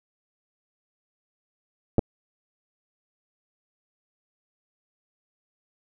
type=clicks; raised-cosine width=2 ms; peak=-7 dBFS; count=2; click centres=1.983 / 1.992 s; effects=none